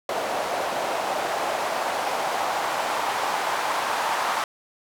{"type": "noise with band-pass filter sweep", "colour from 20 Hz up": "white", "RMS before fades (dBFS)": -26, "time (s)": [0.09, 4.44], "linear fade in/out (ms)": 2, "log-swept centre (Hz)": [630, 950], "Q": 2.1, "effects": []}